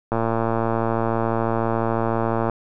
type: click train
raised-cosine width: 1 ms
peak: -8 dBFS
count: 272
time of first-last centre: 0.12-2.497 s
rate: 114 Hz
effects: none